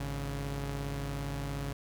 sawtooth tone pair together, 52.52 / 140.3 Hz, G#1 / C#3, +20 / +21 cents, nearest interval octave + perfect fourth, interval 1701 cents, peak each -34 / -32 dBFS, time 0-1.73 s, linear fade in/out 5 ms, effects none

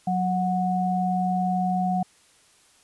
sine tone pair together, 183.6 / 734.4 Hz, F#3 / F#5, -13 / -13 cents, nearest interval 2 octaves, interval 2400 cents, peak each -24 dBFS, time 0.07-2.03 s, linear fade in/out 5 ms, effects white hiss -58 dBFS RMS until 2.83 s + resampled to 24000 Hz

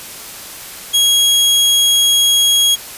sawtooth tone, 3300 Hz, G#7, 12 cents flat, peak -6 dBFS, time 0.93-2.76 s, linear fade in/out 20 ms, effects white hiss -31 dBFS RMS until 2.97 s + resampled to 32000 Hz

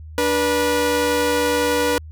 sawtooth tone pair together, 293.7 / 485.6 Hz, D4 / B4, 0 / -29 cents, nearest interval major sixth, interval 871 cents, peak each -19 / -14 dBFS, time 0.18-1.98 s, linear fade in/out 0 ms, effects added 78 Hz sine -34 dBFS peak until 2.11 s

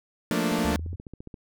sawtooth chord, Bb major seventh, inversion second, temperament equal, 174.61 / 220 / 233.1 / 293.7 Hz, F3 / A3 / Bb3 / D4, 0 / 0 / 0 / 0 cents, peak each -25 dBFS, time 0.31-0.76 s, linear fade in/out 0 ms
click train, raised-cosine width 3 ms, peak -27 dBFS, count 13, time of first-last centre 0.52-1.342 s, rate 14.6 Hz
sine linear sweep, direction up, 69.2 to 89.6 Hz, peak -30 dBFS, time 0.64-0.96 s, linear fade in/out 10 ms
effects none

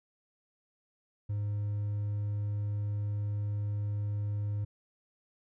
triangle tone with hard clipping, 103.2 Hz, G#2, 10 cents flat, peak -31 dBFS, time 1.29-4.65 s, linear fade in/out 10 ms, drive 5 dB, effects none

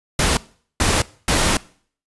pink noise bursts at uneven times, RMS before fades -17 dBFS, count 3, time 0.19-0.37 / 0.8-1.02 / 1.28-1.57 s, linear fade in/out 2 ms, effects noise-tail reverb RT60 0.5 s tail -21 dB re dry + resampled to 24000 Hz

